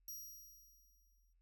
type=tone with exponential decay; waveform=10% pulse; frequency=5720 Hz; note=F8; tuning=41 cents sharp; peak=-39 dBFS; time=0.08-1.33 s; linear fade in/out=2 ms; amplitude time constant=270 ms; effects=noise-tail reverb RT60 0.1 s tail -19 dB re dry + added 42 Hz sine -70 dBFS peak until 1.41 s